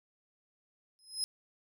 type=tone with exponential growth; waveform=30% pulse; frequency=5110 Hz; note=D#8; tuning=45 cents sharp; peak=-24 dBFS; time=0.99-1.24 s; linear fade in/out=0 ms; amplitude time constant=54 ms; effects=none